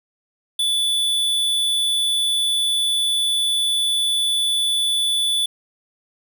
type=tone; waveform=square; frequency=3470 Hz; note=A7; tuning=25 cents flat; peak=-18 dBFS; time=0.59-5.46 s; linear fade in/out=5 ms; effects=none